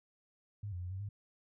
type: tone with pitch steps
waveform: sine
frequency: 102.8 / 89 / 89.5 / 95.1 / 102 Hz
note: G#2 / F2 / F2 / F#2 / G#2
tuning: -17 / +33 / +43 / +48 / -31 cents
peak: -38 dBFS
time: 0.63-1.09 s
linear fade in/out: 5 ms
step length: 92 ms
effects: none